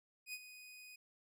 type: tone with ADSR envelope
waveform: sawtooth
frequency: 2491 Hz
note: D#7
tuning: 1 cent sharp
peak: -38 dBFS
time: 0.26-0.96 s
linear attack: 74 ms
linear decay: 47 ms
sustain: -12 dB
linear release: 7 ms
effects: none